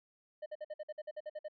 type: tone bursts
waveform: triangle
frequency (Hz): 609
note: D#5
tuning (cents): -37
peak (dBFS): -37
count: 12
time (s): 0.42-1.484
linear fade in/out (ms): 10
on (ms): 41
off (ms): 52
effects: resampled to 11025 Hz